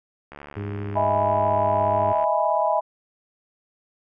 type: click train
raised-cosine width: 0.5 ms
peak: -24 dBFS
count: 140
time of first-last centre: 0.32-2.24 s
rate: 72.4 Hz
type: harmonic tone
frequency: 101.5 Hz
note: G#2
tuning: 39 cents flat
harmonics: 1 / 2 / 3 / 4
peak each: -29 / -36 / -37 / -36 dBFS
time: 0.56-2.13 s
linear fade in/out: 10 ms
type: chord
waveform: sine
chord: E major seventh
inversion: third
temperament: equal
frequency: 622.3 / 659.3 / 830.6 / 987.8 Hz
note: D#5 / E5 / G#5 / B5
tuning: 0 / 0 / 0 / 0 cents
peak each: -24 dBFS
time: 0.95-2.81 s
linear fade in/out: 20 ms
effects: none